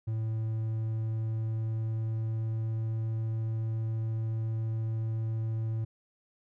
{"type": "tone with pitch glide", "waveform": "triangle", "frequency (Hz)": [110.9, 111.61], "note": ["A2", "A2"], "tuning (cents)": [14, 25], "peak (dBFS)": -27, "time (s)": [0.07, 5.85], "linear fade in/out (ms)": 10, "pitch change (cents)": 11, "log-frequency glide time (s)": [0.62, 3.01], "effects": []}